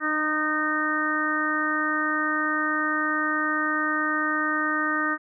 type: harmonic tone with a mistuned harmonic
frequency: 307.7 Hz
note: D#4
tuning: 19 cents flat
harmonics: 1 / 2 / 3 / 4 / 5 / 6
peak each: -29 / -36 / -38 / -27 / -28 / -28 dBFS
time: 0-5.18 s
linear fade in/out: 50 ms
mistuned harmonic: 1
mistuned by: -16 cents
effects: none